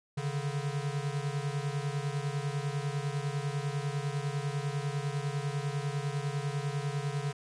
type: beating tone pair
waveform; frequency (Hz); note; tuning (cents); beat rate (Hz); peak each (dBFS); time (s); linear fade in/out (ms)
square; 139.5 / 149.5; C#3 / D3; +11 / +31; 10; -34 / -36; 0.17-7.33; 10
effects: resampled to 22050 Hz